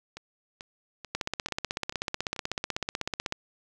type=two click trains; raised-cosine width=0.2 ms; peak=-23 / -12 dBFS; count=6 / 36; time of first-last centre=0.17-2.363 / 1.15-3.324 s; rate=2.28 / 16.1 Hz; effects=none